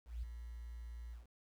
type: tone with ADSR envelope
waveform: sine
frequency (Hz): 58.27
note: A#1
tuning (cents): 0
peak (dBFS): -37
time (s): 0.05-1.27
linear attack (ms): 180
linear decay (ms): 6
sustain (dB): -8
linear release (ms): 140
effects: 11-bit